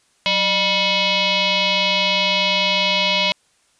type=tone with frequency modulation; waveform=sine; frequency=185 Hz; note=F#3; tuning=in tune; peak=-15 dBFS; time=0.26-3.32 s; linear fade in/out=0 ms; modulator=789 Hz; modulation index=5; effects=white hiss -60 dBFS RMS until 3.79 s + resampled to 22050 Hz